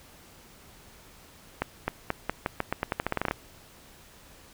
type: accelerating click train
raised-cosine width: 0.5 ms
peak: -11 dBFS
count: 17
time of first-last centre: 1.62-3.311 s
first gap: 260 ms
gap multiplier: 0.86
effects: pink hiss -53 dBFS RMS until 4.53 s